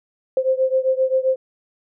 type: beating tone pair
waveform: sine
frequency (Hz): 520 / 527.6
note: C5 / C5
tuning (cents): -11 / +14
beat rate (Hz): 7.6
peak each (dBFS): -18 / -20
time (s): 0.37-1.36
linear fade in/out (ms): 2
effects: none